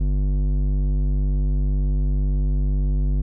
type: tone with low-pass filter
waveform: square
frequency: 49 Hz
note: G1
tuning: in tune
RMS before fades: -20 dBFS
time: 0-3.22 s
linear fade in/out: 10 ms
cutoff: 210 Hz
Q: 0.8
effects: none